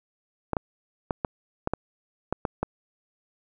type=clicks; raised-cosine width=1 ms; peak=-11 dBFS; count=9; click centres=0.533 / 0.568 / 1.108 / 1.248 / 1.674 / 1.736 / 2.326 / 2.452 / 2.63 s; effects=none